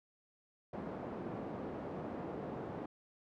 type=band-pass noise; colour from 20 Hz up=pink; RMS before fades=-43 dBFS; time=0.73-2.86 s; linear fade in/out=5 ms; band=180 to 720 Hz; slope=12 dB/octave; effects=none